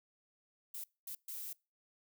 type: noise bursts at uneven times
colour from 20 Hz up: violet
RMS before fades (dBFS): -44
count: 3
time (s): 0.74-0.84 / 1.07-1.15 / 1.28-1.53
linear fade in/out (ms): 5
effects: noise-tail reverb RT60 0.3 s tail -25 dB re dry